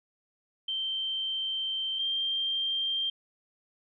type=tone pair in turn; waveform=sine; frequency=3126 / 3173 Hz; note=G7 / G7; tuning=-6 / +20 cents; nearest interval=unison; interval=26 cents; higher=second; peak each=-29 / -27 dBFS; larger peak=second; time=0.68-1.99 / 1.99-3.1 s; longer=first; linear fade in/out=5 ms; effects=none